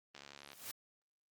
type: click train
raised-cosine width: 0.2 ms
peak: -33 dBFS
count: 28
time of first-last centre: 0.15-0.532 s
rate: 70.7 Hz
type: noise with exponential growth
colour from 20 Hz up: white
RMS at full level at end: -42 dBFS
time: 0.37-0.71 s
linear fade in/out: 0 ms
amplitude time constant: 72 ms
effects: high-pass 80 Hz 12 dB/octave + Opus 24 kbps